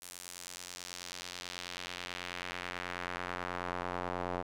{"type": "tone with band-pass filter sweep", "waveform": "square", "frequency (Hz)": 44.62, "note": "F1", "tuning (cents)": 38, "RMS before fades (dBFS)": -41, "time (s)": [0.01, 4.43], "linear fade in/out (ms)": 20, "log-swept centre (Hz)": [9800, 760], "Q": 1.1, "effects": []}